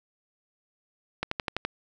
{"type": "click train", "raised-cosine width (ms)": 0.3, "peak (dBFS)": -12, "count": 6, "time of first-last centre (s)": [1.23, 1.65], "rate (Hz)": 11.9, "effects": []}